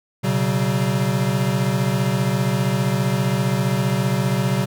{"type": "chord", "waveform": "square", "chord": "B suspended second", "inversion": "none", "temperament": "equal with one note detuned", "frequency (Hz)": [123.47, 138.59, 189.43], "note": ["B2", "C#3", "F#3"], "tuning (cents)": [0, 0, 41], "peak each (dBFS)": -23, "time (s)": [0.23, 4.66], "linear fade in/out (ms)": 20, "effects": []}